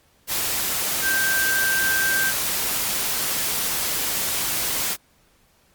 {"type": "tone in noise", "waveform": "sine", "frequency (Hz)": 1568, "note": "G6", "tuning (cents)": 0, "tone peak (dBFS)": -20, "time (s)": [1.01, 2.33], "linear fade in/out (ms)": 50, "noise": "white", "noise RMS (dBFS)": -24, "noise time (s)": [0.27, 4.97], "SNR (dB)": 1, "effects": ["pink hiss -60 dBFS RMS until 5.74 s", "Opus 48 kbps"]}